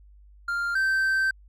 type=tone pair in turn; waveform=triangle; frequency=1396.9 / 1554.6 Hz; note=F6 / G6; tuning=0 / -15 cents; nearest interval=major second; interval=185 cents; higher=second; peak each=-23 / -19 dBFS; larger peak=second; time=0.48-0.75 / 0.75-1.31 s; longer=second; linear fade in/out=5 ms; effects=added 50 Hz sine -49 dBFS peak until 1.48 s